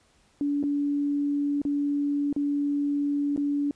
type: tone with dropouts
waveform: sine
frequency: 287.1 Hz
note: D4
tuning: 39 cents flat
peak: -23 dBFS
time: 0.41-3.71 s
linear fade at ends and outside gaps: 1 ms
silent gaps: 0.629-0.637 / 1.617-1.651 / 2.328-2.363 / 3.363-3.376 s
effects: pink hiss -63 dBFS RMS until 3.75 s + resampled to 22050 Hz